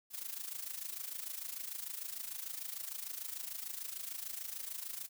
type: noise with amplitude modulation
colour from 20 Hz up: blue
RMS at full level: -40 dBFS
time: 0.1-5.09 s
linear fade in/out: 50 ms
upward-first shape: sine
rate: 26.7 Hz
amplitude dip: 75%
effects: none